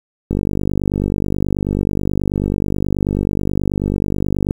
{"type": "click train", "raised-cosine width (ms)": 3, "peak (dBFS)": -5, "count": 208, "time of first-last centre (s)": [0.31, 4.509], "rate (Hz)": 49.3, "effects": ["7-bit"]}